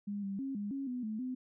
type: tone with pitch steps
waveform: sine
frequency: 203.5 / 196.6 / 270.2 / 204.6 / 273.9 / 248.8 / 216.4 / 254.9 Hz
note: G#3 / G3 / C#4 / G#3 / C#4 / B3 / A3 / C4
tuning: -35 / +5 / -44 / -26 / -21 / +13 / -29 / -45 cents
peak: -35 dBFS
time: 0.07-1.35 s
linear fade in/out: 10 ms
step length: 160 ms
effects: none